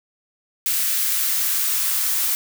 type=noise with high-pass filter sweep; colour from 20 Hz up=blue; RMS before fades=-21 dBFS; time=0.66-2.35 s; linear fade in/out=0 ms; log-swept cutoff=1700 to 900 Hz; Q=1.3; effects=none